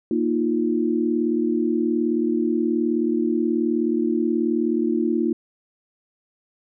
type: chord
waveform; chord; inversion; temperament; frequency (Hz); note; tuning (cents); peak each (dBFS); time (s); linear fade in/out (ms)
sine; Bb suspended fourth; none; just; 233.1 / 310.8 / 349.6; Bb3 / Eb4 / F4; 0 / -2 / +2; -23; 0.11-5.33; 2
effects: none